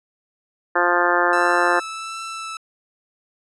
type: harmonic tone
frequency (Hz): 175.5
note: F3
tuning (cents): +9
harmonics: 2 / 3 / 4 / 5 / 6 / 7 / 8 / 9 / 10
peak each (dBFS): -24 / -24 / -24 / -24 / -24 / -24 / -24 / -24 / -24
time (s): 0.75-1.8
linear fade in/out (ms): 10
type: tone with vibrato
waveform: sawtooth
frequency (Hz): 1322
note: E6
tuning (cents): +5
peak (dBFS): -25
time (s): 1.33-2.57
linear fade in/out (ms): 2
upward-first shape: triangle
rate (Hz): 1.4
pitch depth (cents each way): 15
effects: resampled to 24000 Hz